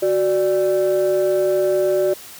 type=tone pair together; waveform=sine; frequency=370.8 / 588.6 Hz; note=F#4 / D5; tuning=+4 / +4 cents; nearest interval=minor sixth; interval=800 cents; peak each=-16 dBFS; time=0.02-2.14 s; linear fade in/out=10 ms; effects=tanh soft clip ceiling -11 dBFS + white hiss -39 dBFS RMS until 2.39 s